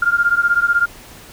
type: beating tone pair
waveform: sine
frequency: 1396.9 / 1412.9 Hz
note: F6 / F6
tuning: 0 / +20 cents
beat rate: 16 Hz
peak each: -15 / -16 dBFS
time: 0.02-0.86 s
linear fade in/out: 5 ms
effects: pink hiss -40 dBFS RMS until 1.32 s